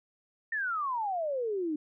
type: exponential sweep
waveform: sine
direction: down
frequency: 1839 to 292.8 Hz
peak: -29 dBFS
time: 0.52-1.76 s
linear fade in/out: 5 ms
effects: none